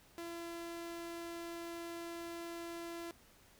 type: tone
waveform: sawtooth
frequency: 338.6 Hz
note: E4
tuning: 46 cents sharp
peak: -39 dBFS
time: 0.18-3.11 s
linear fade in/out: 0 ms
effects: pink hiss -64 dBFS RMS until 3.59 s